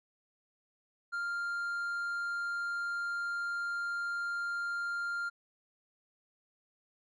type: tone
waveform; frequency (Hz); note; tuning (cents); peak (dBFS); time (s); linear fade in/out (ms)
triangle; 1396.9; F6; 0; -31; 1.12-5.3; 20
effects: resampled to 22050 Hz